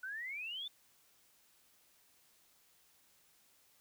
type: exponential sweep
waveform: sine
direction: up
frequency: 1475 to 3586 Hz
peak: -40 dBFS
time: 0.03-0.68 s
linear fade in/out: 5 ms
effects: white hiss -69 dBFS RMS until 3.8 s